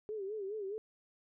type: tone with vibrato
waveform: sine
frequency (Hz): 409.2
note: G#4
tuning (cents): -26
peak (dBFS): -37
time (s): 0.09-0.78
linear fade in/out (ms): 0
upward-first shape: sine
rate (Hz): 4.8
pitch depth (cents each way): 120
effects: none